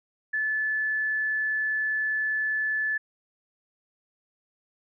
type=tone; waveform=sine; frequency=1735 Hz; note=A6; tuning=25 cents flat; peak=-24 dBFS; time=0.33-2.98 s; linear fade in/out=10 ms; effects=none